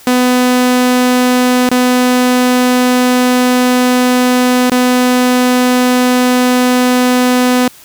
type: tone with dropouts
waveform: sawtooth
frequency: 250 Hz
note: B3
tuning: 21 cents sharp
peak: -4 dBFS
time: 0.07-7.68 s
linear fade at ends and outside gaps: 2 ms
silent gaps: 1.691-1.713 / 4.698-4.717 s
effects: white hiss -39 dBFS RMS until 7.84 s